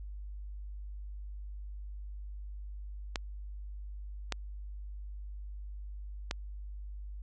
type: clicks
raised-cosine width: 0.2 ms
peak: -15 dBFS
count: 3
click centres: 3.158 / 4.323 / 6.311 s
effects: added 50 Hz sine -40 dBFS peak until 7.22 s + resampled to 24000 Hz